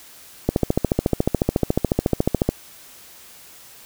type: click train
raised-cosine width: 2 ms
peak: -3 dBFS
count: 29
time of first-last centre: 0.49-2.49 s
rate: 14 Hz
effects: white hiss -45 dBFS RMS until 3.85 s